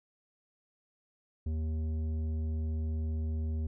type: tone with tanh clipping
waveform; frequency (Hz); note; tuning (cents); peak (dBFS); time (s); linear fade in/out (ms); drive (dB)
sine; 78.8; D#2; +23; -32; 1.46-3.67; 5; 10
effects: none